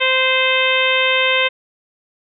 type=harmonic tone; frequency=520 Hz; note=C5; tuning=11 cents flat; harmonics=1 / 2 / 3 / 4 / 5 / 6 / 7; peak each=-20 / -23 / -23 / -19 / -19 / -21 / -24 dBFS; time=0-1.49 s; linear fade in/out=20 ms; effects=none